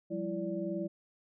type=tone cluster; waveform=sine; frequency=177.5 / 198.4 / 334.7 / 581 Hz; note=F3 / G3 / E4 / D5; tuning=+28 / +21 / +26 / -19 cents; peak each=-40 / -39 / -36 / -39 dBFS; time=0.1-0.88 s; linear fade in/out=20 ms; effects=none